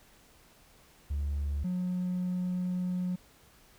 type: tone pair in turn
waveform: triangle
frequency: 71.8 / 180.92 Hz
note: D2 / F#3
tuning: -39 / -39 cents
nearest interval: octave + major third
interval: 1600 cents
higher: second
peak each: -26 dBFS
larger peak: neither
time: 1.1-1.64 / 1.64-3.16 s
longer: second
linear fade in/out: 10 ms
effects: tanh soft clip ceiling -25 dBFS + pink hiss -60 dBFS RMS until 3.78 s